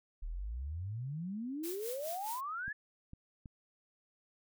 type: exponential sweep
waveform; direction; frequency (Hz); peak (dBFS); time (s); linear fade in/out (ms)
sine; up; 35.88 to 1760; -37; 0.22-2.73; 10
type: noise with tremolo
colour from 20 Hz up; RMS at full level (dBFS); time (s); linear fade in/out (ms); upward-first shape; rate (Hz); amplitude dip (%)
blue; -43; 1.63-2.41; 10; sine; 4.8; 70
type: clicks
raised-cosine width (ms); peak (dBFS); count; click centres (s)
5; -36; 3; 2.68 / 3.134 / 3.458
effects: none

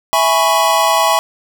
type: chord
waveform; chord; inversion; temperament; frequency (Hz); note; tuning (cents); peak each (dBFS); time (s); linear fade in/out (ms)
square; C# minor seventh; first; equal; 659.3 / 830.6 / 987.8 / 1108.7; E5 / G#5 / B5 / C#6; 0 / 0 / 0 / 0; -17; 0.13-1.19; 0
effects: none

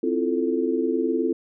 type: chord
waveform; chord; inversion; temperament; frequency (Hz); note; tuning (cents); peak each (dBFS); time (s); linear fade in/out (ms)
sine; F major seventh; second; equal; 261.6 / 329.6 / 349.2 / 440; C4 / E4 / F4 / A4; 0 / 0 / 0 / 0; -26; 0.03-1.33; 5
effects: none

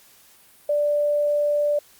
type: tone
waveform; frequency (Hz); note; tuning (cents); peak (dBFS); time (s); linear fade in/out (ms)
sine; 587.3; D5; 0; -18; 0.69-1.79; 5
effects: white hiss -53 dBFS RMS until 1.99 s + Opus 48 kbps

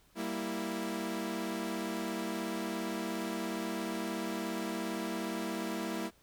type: chord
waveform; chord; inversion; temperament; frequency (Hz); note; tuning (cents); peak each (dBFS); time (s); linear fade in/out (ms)
sawtooth; E diminished; first; equal; 196 / 233.1 / 329.6; G3 / Bb3 / E4; 0 / 0 / 0; -36 / -35 / -34; 0.15-6.11; 50
effects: pink hiss -66 dBFS RMS until 6.22 s

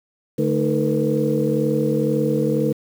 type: tone cluster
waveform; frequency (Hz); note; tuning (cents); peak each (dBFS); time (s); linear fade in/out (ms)
sine; 146.5 / 218.7 / 309.7 / 450.9 / 492.9; D3 / A3 / D#4 / A4 / B4; -4 / -10 / -8 / +42 / -3; -23; 0.38-2.73; 10
effects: tanh soft clip ceiling -6 dBFS + 7-bit

